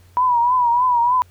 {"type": "tone with vibrato", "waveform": "sine", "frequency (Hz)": 975, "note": "B5", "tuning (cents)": -23, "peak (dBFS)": -13, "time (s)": [0.17, 1.22], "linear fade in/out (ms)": 0, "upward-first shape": "triangle", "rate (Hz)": 3.3, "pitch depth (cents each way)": 86, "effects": ["added 89 Hz sine -47 dBFS peak until 1.3 s", "pink hiss -56 dBFS RMS until 1.3 s"]}